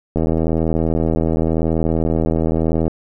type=click train; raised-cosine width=2 ms; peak=-5 dBFS; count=221; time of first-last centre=0.16-2.879 s; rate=80.9 Hz; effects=none